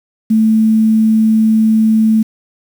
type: tone with quantisation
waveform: sine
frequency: 220 Hz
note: A3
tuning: in tune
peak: -7 dBFS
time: 0.3-2.23 s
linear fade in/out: 10 ms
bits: 6
effects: none